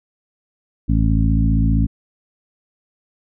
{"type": "harmonic tone with a mistuned harmonic", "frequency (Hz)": 55, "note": "A1", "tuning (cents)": 0, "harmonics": [1, 2, 3, 4, 5], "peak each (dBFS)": [-16, -19, -21, -22, -23], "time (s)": [0.88, 1.87], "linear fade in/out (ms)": 20, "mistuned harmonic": 1, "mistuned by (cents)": 22, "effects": []}